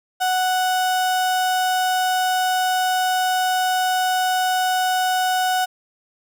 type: tone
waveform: 35% pulse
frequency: 740 Hz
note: F#5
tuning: in tune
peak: -16 dBFS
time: 0.2-5.66 s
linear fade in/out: 20 ms
effects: none